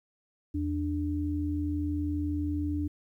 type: tone pair together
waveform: sine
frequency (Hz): 82.81 / 295.1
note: E2 / D4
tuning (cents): +8 / +8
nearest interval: octave + minor seventh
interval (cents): 2200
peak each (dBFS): -31 / -30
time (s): 0.54-2.88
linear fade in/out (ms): 10
effects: 11-bit